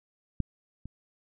clicks, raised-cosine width 5 ms, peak -15 / -28 dBFS, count 2, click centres 0.403 / 0.856 s, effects none

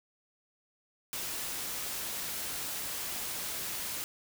white noise, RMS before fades -37 dBFS, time 1.13-4.04 s, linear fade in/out 0 ms, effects none

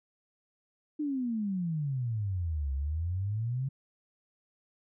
sine exponential two-way sweep, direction down then up, 307.9 to 66.5 to 138.3 Hz, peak -29 dBFS, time 0.99-3.69 s, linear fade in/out 10 ms, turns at 2.73 s, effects none

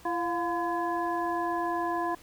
harmonic tone with a mistuned harmonic, 338.8 Hz, E4, 48 cents sharp, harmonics 1 / 2 / 3 / 5, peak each -32 / -32 / -31 / -39 dBFS, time 0.05-2.15 s, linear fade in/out 5 ms, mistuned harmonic 2, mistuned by +69 cents, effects pink hiss -54 dBFS RMS until 2.22 s

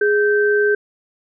sine tone pair together, 415.3 / 1554.9 Hz, G#4 / G6, 0 / -15 cents, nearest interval octave + major seventh, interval 2285 cents, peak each -14 / -18 dBFS, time 0.01-0.75 s, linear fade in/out 5 ms, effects none

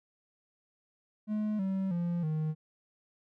triangle tone with pitch steps, 212.7 / 191.7 / 172.77 / 155.71 Hz, G#3 / G3 / F3 / D#3, +42 / -38 / -18 / +2 cents, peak -27 dBFS, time 1.27-2.55 s, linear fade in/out 50 ms, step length 320 ms, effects none

